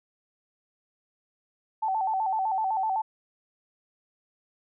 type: tone with vibrato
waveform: sine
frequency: 819 Hz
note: G#5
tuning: 24 cents flat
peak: -24 dBFS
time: 1.82-3.02 s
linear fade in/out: 10 ms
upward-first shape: square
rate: 7.9 Hz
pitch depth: 120 cents each way
effects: none